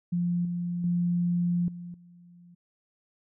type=tone with level steps; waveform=sine; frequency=174.61 Hz; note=F3; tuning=in tune; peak=-24 / -28 / -23 / -37 / -50 dBFS; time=0.12-2.55 s; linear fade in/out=10 ms; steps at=0.45 / 0.84 / 1.68 / 1.94 s; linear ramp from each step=2 ms; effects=none